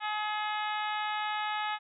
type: harmonic tone with a mistuned harmonic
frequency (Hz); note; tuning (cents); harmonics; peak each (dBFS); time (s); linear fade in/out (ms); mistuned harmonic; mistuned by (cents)
423.7; G#4; +35; 2 / 3 / 4 / 5 / 6 / 7 / 8 / 9; -33 / -37 / -39 / -41 / -43 / -44 / -45 / -46; 0-1.79; 50; 9; -22
effects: none